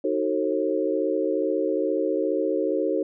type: chord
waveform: sine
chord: D# diminished seventh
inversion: none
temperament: just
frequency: 311.1 / 373.4 / 448 / 537.6 Hz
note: D#4 / F#4 / A4 / C5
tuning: 0 / +16 / +31 / +47 cents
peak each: -27 dBFS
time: 0.04-3.03 s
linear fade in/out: 5 ms
effects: none